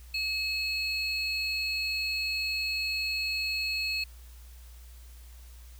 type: tone pair together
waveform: triangle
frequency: 2570 / 4328 Hz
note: E7 / C#8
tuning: -45 / -42 cents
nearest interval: major sixth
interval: 903 cents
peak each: -29 / -31 dBFS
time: 0.14-4.04 s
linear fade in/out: 5 ms
effects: added 60 Hz sine -46 dBFS peak until 5.79 s + white hiss -58 dBFS RMS until 5.79 s